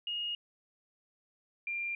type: tone pair in turn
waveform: sine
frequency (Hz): 2863 / 2386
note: F7 / D7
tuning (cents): +42 / +27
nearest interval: minor third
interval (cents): 315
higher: first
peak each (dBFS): -33 / -33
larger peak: neither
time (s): 0.07-0.35 / 1.67-1.95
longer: neither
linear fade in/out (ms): 2
effects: none